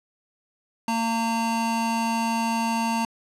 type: tone pair together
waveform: square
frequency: 228.2 / 912.1 Hz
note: A#3 / A#5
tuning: -37 / -38 cents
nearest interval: 2 octaves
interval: 2399 cents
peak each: -26 dBFS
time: 0.88-3.05 s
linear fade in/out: 2 ms
effects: low-pass 10000 Hz 12 dB/octave